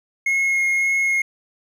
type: tone with vibrato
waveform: triangle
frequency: 2159 Hz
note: C#7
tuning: 46 cents flat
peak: -15 dBFS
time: 0.26-1.22 s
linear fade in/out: 5 ms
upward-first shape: sine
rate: 1.8 Hz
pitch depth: 9 cents each way
effects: none